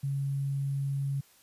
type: tone with sample-and-hold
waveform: sine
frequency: 138.59 Hz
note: C#3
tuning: in tune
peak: -28 dBFS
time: 0.03-1.21 s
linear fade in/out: 10 ms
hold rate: 11025 Hz
effects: white hiss -61 dBFS RMS until 1.42 s + resampled to 32000 Hz